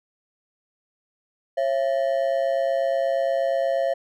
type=ring-modulated tone; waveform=triangle; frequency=609 Hz; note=D#5; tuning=37 cents flat; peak=-15 dBFS; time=1.57-3.94 s; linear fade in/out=10 ms; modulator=64.2 Hz; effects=none